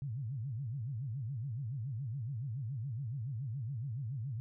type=tone with vibrato; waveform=sine; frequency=124.2 Hz; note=B2; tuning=10 cents sharp; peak=-36 dBFS; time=0.02-4.4 s; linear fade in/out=0 ms; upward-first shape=sine; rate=7.1 Hz; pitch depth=270 cents each way; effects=none